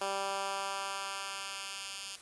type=tone with high-pass filter sweep; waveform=10% pulse; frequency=196 Hz; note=G3; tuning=in tune; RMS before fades=-38 dBFS; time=0.01-2.16 s; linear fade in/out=5 ms; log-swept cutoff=510 to 3300 Hz; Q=0.9; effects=white hiss -53 dBFS RMS until 2.21 s + resampled to 24000 Hz